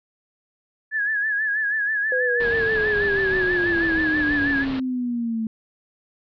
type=tone with vibrato; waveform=sine; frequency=1700 Hz; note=G#6; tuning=40 cents sharp; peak=-20 dBFS; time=0.91-4.66 s; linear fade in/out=50 ms; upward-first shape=sine; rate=6.2 Hz; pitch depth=69 cents each way
type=exponential sweep; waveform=sine; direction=down; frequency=513 to 220 Hz; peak=-22 dBFS; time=2.12-5.47 s; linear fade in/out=2 ms
type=low-pass noise; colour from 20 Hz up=pink; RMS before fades=-33 dBFS; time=2.4-4.8 s; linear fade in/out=5 ms; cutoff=4300 Hz; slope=48 dB/octave
effects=none